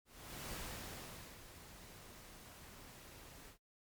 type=noise with ADSR envelope; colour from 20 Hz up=pink; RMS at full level=-45 dBFS; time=0.05-3.58 s; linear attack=460 ms; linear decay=870 ms; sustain=-11 dB; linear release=97 ms; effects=noise-tail reverb RT60 0.1 s tail -21 dB re dry + MP3 96 kbps